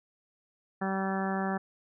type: harmonic tone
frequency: 192.4 Hz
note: G3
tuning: 32 cents flat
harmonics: 1 / 2 / 3 / 4 / 5 / 6 / 7 / 8 / 9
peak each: -31 / -37 / -40 / -35 / -42 / -42 / -41 / -44 / -40 dBFS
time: 0.81-1.58 s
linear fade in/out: 10 ms
effects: none